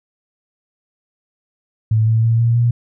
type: tone with pitch steps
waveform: sine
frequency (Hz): 110 / 112.18 / 114.41 / 116.68 / 118.99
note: A2 / A2 / A#2 / A#2 / A#2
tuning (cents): 0 / +34 / -32 / +2 / +36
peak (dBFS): -11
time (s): 1.91-2.71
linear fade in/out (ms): 5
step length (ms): 160
effects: none